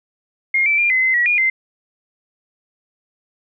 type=tone with pitch steps; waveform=sine; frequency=2134 / 2325 / 2401 / 2042 / 2056 / 1925 / 2432 / 2077 Hz; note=C7 / D7 / D7 / C7 / C7 / B6 / D#7 / C7; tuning=+34 / -18 / +38 / -43 / -31 / -45 / -40 / -13 cents; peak=-13 dBFS; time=0.54-1.5 s; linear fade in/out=5 ms; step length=120 ms; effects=none